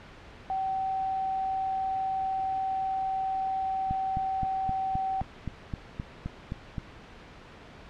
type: tone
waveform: sine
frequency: 766 Hz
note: G5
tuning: 40 cents flat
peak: -27 dBFS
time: 0.5-5.21 s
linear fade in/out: 0 ms
type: click train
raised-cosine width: 5 ms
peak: -20 dBFS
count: 12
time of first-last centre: 3.91-6.782 s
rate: 3.83 Hz
effects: pink hiss -48 dBFS RMS until 7.89 s + low-pass 3000 Hz 12 dB/octave